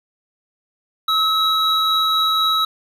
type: tone pair together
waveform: triangle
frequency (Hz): 1290 / 3866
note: E6 / B7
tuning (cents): -38 / -38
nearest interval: octave + perfect fifth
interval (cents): 1900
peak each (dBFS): -16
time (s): 1.08-2.65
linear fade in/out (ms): 5
effects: none